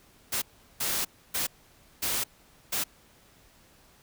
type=noise bursts at uneven times; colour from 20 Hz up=white; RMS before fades=-29 dBFS; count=5; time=0.32-0.42 / 0.8-1.05 / 1.34-1.47 / 2.02-2.24 / 2.72-2.84 s; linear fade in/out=10 ms; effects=pink hiss -59 dBFS RMS until 4.02 s